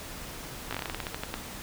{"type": "slowing click train", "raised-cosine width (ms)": 0.3, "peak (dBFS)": -16, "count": 14, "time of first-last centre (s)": [0.71, 1.34], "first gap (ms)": 16, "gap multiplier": 1.17, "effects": ["pink hiss -41 dBFS RMS until 1.62 s"]}